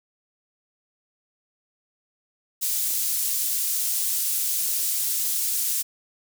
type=high-pass noise; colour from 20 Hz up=pink; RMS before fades=-25 dBFS; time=2.61-5.83 s; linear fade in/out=20 ms; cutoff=8300 Hz; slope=12 dB/octave; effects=none